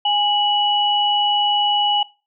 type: tone pair together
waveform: sine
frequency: 825 / 2940 Hz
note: G#5 / F#7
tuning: -12 / -12 cents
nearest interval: octave + minor seventh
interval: 2200 cents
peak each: -18 dBFS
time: 0.05-2.03 s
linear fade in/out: 5 ms
effects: noise-tail reverb RT60 0.3 s tail -20 dB re dry